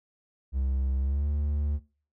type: tone with pitch glide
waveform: triangle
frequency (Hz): 66.3 to 73.14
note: C2 to D2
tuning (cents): +23 to -7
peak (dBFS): -23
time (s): 0.52-1.8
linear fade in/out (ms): 50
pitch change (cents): +170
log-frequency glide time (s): 0.99-1.27
effects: noise-tail reverb RT60 0.4 s tail -20 dB re dry